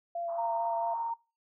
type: tone with vibrato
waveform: sine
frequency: 682 Hz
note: F5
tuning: 41 cents flat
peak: -32 dBFS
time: 0.15-0.94 s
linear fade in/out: 5 ms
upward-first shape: sine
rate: 4.5 Hz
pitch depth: 16 cents each way
type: band-pass noise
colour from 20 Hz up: white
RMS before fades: -48 dBFS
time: 0.28-1.11 s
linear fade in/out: 10 ms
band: 740 to 1100 Hz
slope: 48 dB/octave
type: tone with tremolo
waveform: sine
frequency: 923 Hz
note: A#5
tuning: 17 cents flat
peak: -30 dBFS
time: 0.38-1.14 s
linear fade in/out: 5 ms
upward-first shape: sine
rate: 18 Hz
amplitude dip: 25%
effects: noise-tail reverb RT60 0.3 s tail -22 dB re dry

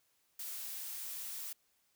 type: noise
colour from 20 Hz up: blue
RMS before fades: -43 dBFS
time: 0.39-1.53 s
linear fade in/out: 5 ms
effects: white hiss -75 dBFS RMS until 1.95 s

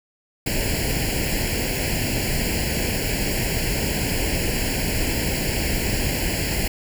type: noise with comb filter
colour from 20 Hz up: pink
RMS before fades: -23 dBFS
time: 0.46-6.68 s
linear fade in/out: 5 ms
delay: 0.41 ms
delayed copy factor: +1
effects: none

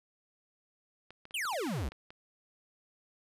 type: clicks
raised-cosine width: 0.3 ms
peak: -33 dBFS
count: 8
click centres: 1.106 / 1.254 / 1.309 / 1.453 / 1.533 / 1.67 / 1.92 / 2.105 s
type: exponential sweep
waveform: square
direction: down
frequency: 3322 to 55 Hz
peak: -33 dBFS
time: 1.34-1.89 s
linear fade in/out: 5 ms
effects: resampled to 32000 Hz

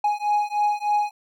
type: beating tone pair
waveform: triangle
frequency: 830.6 / 833.9 Hz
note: G#5 / G#5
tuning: 0 / +7 cents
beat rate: 3.3 Hz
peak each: -21 dBFS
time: 0.04-1.11 s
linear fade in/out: 5 ms
effects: none

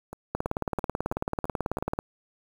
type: two click trains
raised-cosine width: 1 ms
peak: -13 / -24 dBFS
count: 31 / 6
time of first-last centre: 0.35-1.989 / 0.13-1.786 s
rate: 18.3 / 3.02 Hz
effects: 7-bit

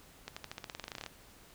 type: accelerating click train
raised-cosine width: 0.2 ms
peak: -23 dBFS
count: 17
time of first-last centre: 0.28-1.063 s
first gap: 85 ms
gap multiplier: 0.92
effects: pink hiss -58 dBFS RMS until 1.54 s

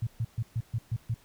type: tone bursts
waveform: sine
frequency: 114.2 Hz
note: A#2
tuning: 35 cents flat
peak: -26 dBFS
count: 7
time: 0.02-1.143 s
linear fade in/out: 5 ms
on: 49 ms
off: 130 ms
effects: pink hiss -60 dBFS RMS until 1.24 s

